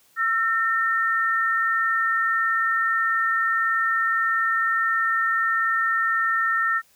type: tone pair together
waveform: sine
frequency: 1340.8 / 1821 Hz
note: E6 / A#6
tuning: +29 / -41 cents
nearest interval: perfect fourth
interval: 530 cents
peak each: -22 dBFS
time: 0.16-6.82 s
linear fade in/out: 50 ms
effects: white hiss -59 dBFS RMS until 6.95 s